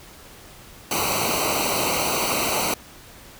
pink noise with comb filter, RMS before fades -23 dBFS, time 0.91-2.74 s, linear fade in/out 2 ms, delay 0.58 ms, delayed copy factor -1, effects pink hiss -45 dBFS RMS until 3.39 s

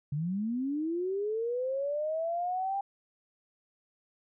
sine linear sweep, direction up, 137.9 to 800 Hz, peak -29 dBFS, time 0.12-2.81 s, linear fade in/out 5 ms, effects none

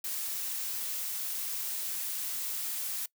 blue noise, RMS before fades -35 dBFS, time 0.04-3.06 s, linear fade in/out 5 ms, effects noise-tail reverb RT60 0.1 s tail -22 dB re dry

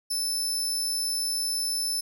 25% pulse tone, 5274 Hz, E8, in tune, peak -21 dBFS, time 0.1-2.01 s, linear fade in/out 10 ms, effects none

